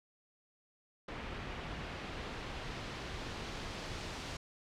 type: noise with low-pass filter sweep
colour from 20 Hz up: pink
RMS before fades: -43 dBFS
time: 1.08-4.37 s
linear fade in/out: 5 ms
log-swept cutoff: 2600 to 5500 Hz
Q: 0.9
effects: none